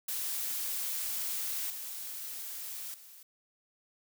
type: noise with level steps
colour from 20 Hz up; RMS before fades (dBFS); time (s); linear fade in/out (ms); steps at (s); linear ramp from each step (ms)
blue; -35 / -41 / -53; 0.08-3.23; 5; 1.7 / 2.94; 2
effects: none